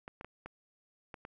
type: clicks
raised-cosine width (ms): 0.5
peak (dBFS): -29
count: 6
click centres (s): 0.079 / 0.211 / 0.246 / 0.46 / 1.142 / 1.251
effects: none